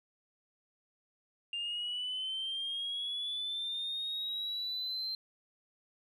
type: linear sweep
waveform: sine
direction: up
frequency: 2794 to 4138 Hz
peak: -33 dBFS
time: 1.53-5.15 s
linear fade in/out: 2 ms
effects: tanh soft clip ceiling -31 dBFS